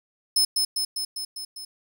sawtooth tone with echo, 5210 Hz, E8, 21 cents flat, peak -15 dBFS, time 0.36-0.45 s, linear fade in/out 5 ms, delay 200 ms, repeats 6, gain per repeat -3 dB, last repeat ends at 1.65 s, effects none

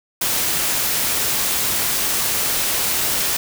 white noise, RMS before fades -20 dBFS, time 0.21-3.37 s, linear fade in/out 5 ms, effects none

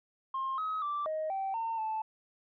sine tone with pitch steps, 1064 / 1272 / 1170 / 626 / 775 / 908 / 876 Hz, C6 / D#6 / D6 / D#5 / G5 / A#5 / A5, +29 / +38 / -7 / +10 / -20 / -46 / -8 cents, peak -30 dBFS, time 0.34-2.02 s, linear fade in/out 5 ms, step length 240 ms, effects tanh soft clip ceiling -28 dBFS

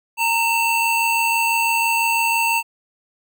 square tone pair together, 920 / 2674 Hz, A#5 / E7, -23 / +24 cents, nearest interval octave + tritone, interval 1847 cents, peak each -20 dBFS, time 0.17-2.63 s, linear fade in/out 50 ms, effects none

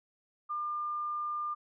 sine tone, 1200 Hz, D6, 37 cents sharp, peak -32 dBFS, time 0.49-1.55 s, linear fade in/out 20 ms, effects none

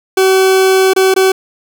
40% pulse tone with dropouts, 380 Hz, F#4, 46 cents sharp, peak -6 dBFS, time 0.17-1.32 s, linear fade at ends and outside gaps 5 ms, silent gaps 0.935-0.962 / 1.141-1.162 s, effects none

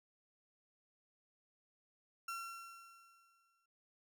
35% pulse tone with exponential decay, 1361 Hz, F6, 45 cents flat, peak -38 dBFS, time 2.28-3.66 s, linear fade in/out 5 ms, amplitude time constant 300 ms, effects none

